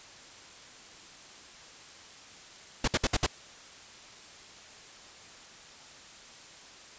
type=noise bursts; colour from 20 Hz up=pink; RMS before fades=-25 dBFS; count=5; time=2.84-3.265 s; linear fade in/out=5 ms; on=37 ms; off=60 ms; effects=white hiss -50 dBFS RMS until 6.98 s + resampled to 16000 Hz